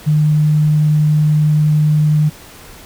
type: tone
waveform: sine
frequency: 151.8 Hz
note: D#3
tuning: 42 cents flat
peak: -9 dBFS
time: 0.06-2.3 s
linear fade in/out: 20 ms
effects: pink hiss -38 dBFS RMS until 2.85 s